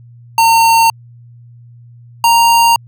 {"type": "tone pair in turn", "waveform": "square", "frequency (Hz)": [912, 930.1], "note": ["A#5", "A#5"], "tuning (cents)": [-38, -4], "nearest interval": "unison", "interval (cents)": 34, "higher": "second", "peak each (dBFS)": -7, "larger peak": "neither", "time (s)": [[0.38, 0.9], [2.24, 2.76]], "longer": "neither", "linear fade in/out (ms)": 2, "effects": ["added 119 Hz sine -36 dBFS peak until 2.87 s"]}